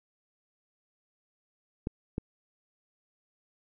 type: clicks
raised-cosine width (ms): 3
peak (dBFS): -18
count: 2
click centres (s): 1.871 / 2.181
effects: none